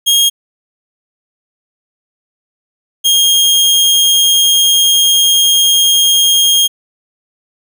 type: tone pair in turn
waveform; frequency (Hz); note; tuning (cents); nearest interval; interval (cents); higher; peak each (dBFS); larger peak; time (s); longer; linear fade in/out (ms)
sawtooth; 3252 / 3238; G#7 / G#7; -37 / -45; unison; 8; first; -4; neither; 0.06-0.3 / 3.04-6.68; second; 20
effects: none